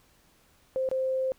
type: tone with dropouts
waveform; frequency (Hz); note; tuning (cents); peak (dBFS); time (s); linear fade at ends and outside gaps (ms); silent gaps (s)
sine; 523.3; C5; 0; -25; 0.76-1.32; 0; 0.889-0.914
effects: pink hiss -63 dBFS RMS until 1.38 s